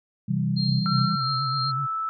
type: chord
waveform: sine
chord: C major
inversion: none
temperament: equal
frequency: 130.81 / 164.81 / 196 Hz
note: C3 / E3 / G3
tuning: 0 / 0 / 0 cents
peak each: -26 dBFS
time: 0.28-1.16 s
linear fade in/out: 10 ms
type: tone with tremolo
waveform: sine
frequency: 4199 Hz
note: C8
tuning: 5 cents sharp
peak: -27 dBFS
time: 0.56-1.72 s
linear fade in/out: 20 ms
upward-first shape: sine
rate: 3 Hz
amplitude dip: 40%
type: tone with vibrato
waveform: sine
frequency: 134.4 Hz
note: C3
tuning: 47 cents sharp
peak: -28 dBFS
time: 0.65-1.87 s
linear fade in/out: 20 ms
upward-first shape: sine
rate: 8 Hz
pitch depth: 94 cents each way
type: tone with pitch glide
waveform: sine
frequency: 1346 to 1313 Hz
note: E6 to E6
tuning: +36 to -7 cents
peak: -25 dBFS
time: 0.86-2.09 s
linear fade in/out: 0 ms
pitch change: -43 cents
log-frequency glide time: 1.18-1.29 s
effects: none